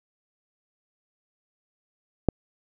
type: click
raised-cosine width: 2 ms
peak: -5 dBFS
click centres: 2.287 s
effects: none